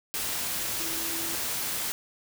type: tone in noise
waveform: sine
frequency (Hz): 329.6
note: E4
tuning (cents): 0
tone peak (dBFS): -40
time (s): 0.8-1.35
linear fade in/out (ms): 0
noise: white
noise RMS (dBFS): -31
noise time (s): 0.14-1.92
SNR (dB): -12
effects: none